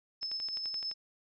sine tone with tremolo, 5230 Hz, E8, 15 cents flat, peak -33 dBFS, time 0.21-0.94 s, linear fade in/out 20 ms, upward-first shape square, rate 9.4 Hz, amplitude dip 30%
click train, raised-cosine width 0.2 ms, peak -30 dBFS, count 9, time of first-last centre 0.23-0.914 s, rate 11.7 Hz
effects none

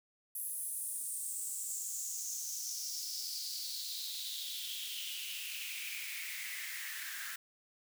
white noise with high-pass filter sweep, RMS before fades -41 dBFS, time 0.35-7.36 s, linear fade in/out 5 ms, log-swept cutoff 11000 to 1600 Hz, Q 5.5, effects none

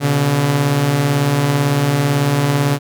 sawtooth beating tone pair, 125 / 143 Hz, B2 / D3, +21 / -46 cents, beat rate 18 Hz, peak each -17 / -10 dBFS, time 0-2.79 s, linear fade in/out 50 ms, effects none

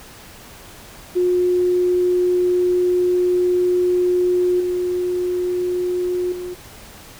sine tone with level steps, 359.4 Hz, F4, 50 cents sharp, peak -14 / -18 / -26 dBFS, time 1.15-6.55 s, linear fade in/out 20 ms, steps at 4.6 / 6.32 s, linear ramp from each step 5 ms, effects pink hiss -41 dBFS RMS until 7.19 s

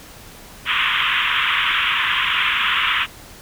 white band-pass noise, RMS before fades -19 dBFS, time 0.65-3.07 s, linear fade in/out 50 ms, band 980 to 3400 Hz, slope 96 dB/octave, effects pink hiss -41 dBFS RMS until 3.41 s

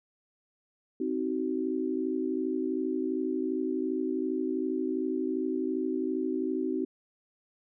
sine chord, C diminished, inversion none, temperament just, 261.6 / 314 / 376.7 Hz, C4 / Eb4 / Gb4, 0 / +16 / +31 cents, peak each -32 dBFS, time 1-6.85 s, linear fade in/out 5 ms, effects none

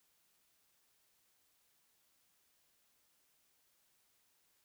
silence, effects white hiss -75 dBFS RMS until 4.64 s

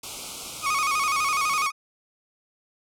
white band-stop noise, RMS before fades -34 dBFS, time 0.03-1.67 s, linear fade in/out 5 ms, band 1400 to 2200 Hz, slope 96 dB/octave
30% pulse tone with vibrato, 1174 Hz, D6, 1 cent flat, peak -19 dBFS, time 0.62-1.72 s, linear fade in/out 50 ms, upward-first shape square, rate 12 Hz, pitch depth 92 cents each way
effects low-pass 10000 Hz 12 dB/octave

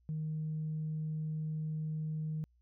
sine tone, 155.56 Hz, D#3, in tune, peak -33 dBFS, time 0.09-2.44 s, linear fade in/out 0 ms, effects tanh soft clip ceiling -30 dBFS + added 60 Hz sine -66 dBFS peak until 2.61 s

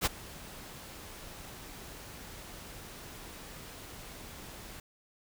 pink noise with ADSR envelope, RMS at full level -25 dBFS, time 0.01-4.8 s, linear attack 47 ms, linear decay 22 ms, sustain -22 dB, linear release 3 ms, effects none

